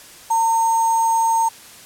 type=tone with sample-and-hold; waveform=sine; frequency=908 Hz; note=A#5; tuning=46 cents flat; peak=-14 dBFS; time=0.3-1.49 s; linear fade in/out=10 ms; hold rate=7350 Hz; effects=white hiss -42 dBFS RMS until 1.85 s + low-pass 12000 Hz 12 dB/octave